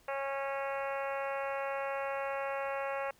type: harmonic tone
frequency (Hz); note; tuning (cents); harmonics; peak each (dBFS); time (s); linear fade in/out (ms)
274.6; C#4; -16; 2 / 3 / 4 / 5 / 6 / 7 / 8 / 9 / 10; -36 / -40 / -42 / -44 / -46 / -47 / -48 / -49 / -50; 0.08-3.11; 5
effects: pink hiss -65 dBFS RMS until 3.19 s